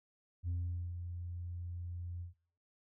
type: tone with ADSR envelope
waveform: sine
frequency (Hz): 87.31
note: F2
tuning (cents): 0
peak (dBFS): -31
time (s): 0.43-2.34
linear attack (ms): 53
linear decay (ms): 450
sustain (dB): -8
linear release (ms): 130
effects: noise-tail reverb RT60 0.6 s tail -21 dB re dry + tanh soft clip ceiling -32 dBFS